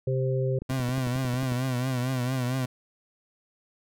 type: harmonic tone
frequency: 130.81 Hz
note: C3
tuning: in tune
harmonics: 1 / 3 / 4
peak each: -25 / -30 / -31 dBFS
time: 0.07-0.59 s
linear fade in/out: 5 ms
type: click train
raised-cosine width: 3 ms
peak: -24 dBFS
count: 11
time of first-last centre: 0.62-1.521 s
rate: 11.1 Hz
type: tone with vibrato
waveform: 30% pulse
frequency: 127.4 Hz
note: C3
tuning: 46 cents flat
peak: -23 dBFS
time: 0.69-2.66 s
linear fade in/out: 10 ms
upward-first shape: triangle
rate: 4.4 Hz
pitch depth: 89 cents each way
effects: none